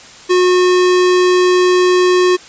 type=tone; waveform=square; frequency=362.9 Hz; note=F#4; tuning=34 cents flat; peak=-9 dBFS; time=0.29-2.37 s; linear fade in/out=20 ms; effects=white hiss -37 dBFS RMS until 2.48 s + resampled to 16000 Hz

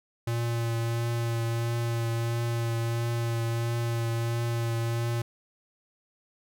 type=tone with vibrato; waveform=square; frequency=116.54 Hz; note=A#2; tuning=in tune; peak=-27 dBFS; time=0.27-5.22 s; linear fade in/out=5 ms; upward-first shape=triangle; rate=1.5 Hz; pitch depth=19 cents each way; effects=none

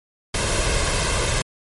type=noise with comb filter; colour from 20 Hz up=pink; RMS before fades=-21 dBFS; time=0.34-1.42 s; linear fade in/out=5 ms; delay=1.9 ms; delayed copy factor=+0.55; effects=MP3 48 kbps

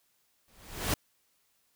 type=noise with exponential growth; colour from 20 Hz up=pink; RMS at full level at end=-26 dBFS; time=0.48-0.94 s; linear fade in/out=2 ms; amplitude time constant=100 ms; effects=white hiss -72 dBFS RMS until 1.75 s

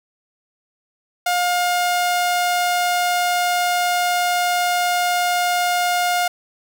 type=tone; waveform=sawtooth; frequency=711 Hz; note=F5; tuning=31 cents sharp; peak=-13 dBFS; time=1.26-6.28 s; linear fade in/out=5 ms; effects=none

